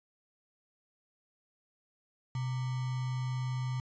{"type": "tone with sample-and-hold", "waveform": "sine", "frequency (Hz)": 127.3, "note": "C3", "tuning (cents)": -47, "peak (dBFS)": -31, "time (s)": [2.35, 3.8], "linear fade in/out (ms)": 2, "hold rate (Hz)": 1050, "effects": ["resampled to 16000 Hz"]}